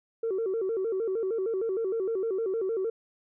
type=tone with vibrato; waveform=sine; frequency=415.3 Hz; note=G#4; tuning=in tune; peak=-25 dBFS; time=0.23-2.9 s; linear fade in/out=5 ms; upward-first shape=square; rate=6.5 Hz; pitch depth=160 cents each way; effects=tanh soft clip ceiling -23 dBFS